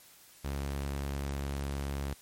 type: tone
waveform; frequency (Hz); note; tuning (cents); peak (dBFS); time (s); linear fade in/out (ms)
sawtooth; 69.7; C#2; +10; -29; 0.44-2.14; 10
effects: white hiss -57 dBFS RMS until 2.21 s + MP3 64 kbps